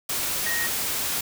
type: tone in noise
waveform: sine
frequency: 1873 Hz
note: A#6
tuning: 8 cents sharp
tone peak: -26 dBFS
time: 0.46-0.67 s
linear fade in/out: 5 ms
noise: white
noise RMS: -27 dBFS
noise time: 0.09-1.21 s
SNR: -2 dB
effects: none